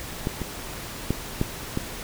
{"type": "clicks", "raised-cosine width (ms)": 3, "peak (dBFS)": [-11, -16, -9, -9, -11], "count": 5, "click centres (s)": [0.271, 0.417, 1.106, 1.414, 1.774], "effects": ["pink hiss -36 dBFS RMS until 2.03 s"]}